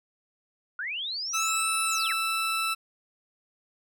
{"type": "linear two-way sweep", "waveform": "sine", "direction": "up then down", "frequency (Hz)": [1380, 9956, 1380], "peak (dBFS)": -30, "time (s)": [0.79, 2.13], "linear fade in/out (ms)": 2, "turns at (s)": 1.82}
{"type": "tone with pitch glide", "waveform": "20% pulse", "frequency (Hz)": [1314, 1321.6], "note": ["E6", "E6"], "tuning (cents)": [-6, 4], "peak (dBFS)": -21, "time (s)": [1.33, 2.75], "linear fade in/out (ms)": 20, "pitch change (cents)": 10, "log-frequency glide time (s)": [1.56, 2.19]}
{"effects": []}